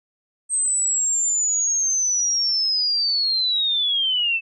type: linear sweep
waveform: sine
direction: down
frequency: 8340 to 2618 Hz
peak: -18 dBFS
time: 0.49-4.41 s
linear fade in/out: 50 ms
effects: none